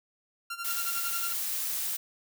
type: tone with tremolo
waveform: sawtooth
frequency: 1382 Hz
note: F6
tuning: 19 cents flat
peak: -29 dBFS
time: 0.5-1.33 s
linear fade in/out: 5 ms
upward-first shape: sine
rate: 11 Hz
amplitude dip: 80%
type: noise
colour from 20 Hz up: blue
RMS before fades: -32 dBFS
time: 0.64-1.97 s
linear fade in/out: 10 ms
effects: none